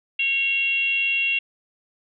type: tone with frequency modulation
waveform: sine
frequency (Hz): 2749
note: F7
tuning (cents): -28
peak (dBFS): -19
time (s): 0.19-1.39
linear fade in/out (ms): 5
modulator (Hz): 562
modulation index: 0.5
effects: none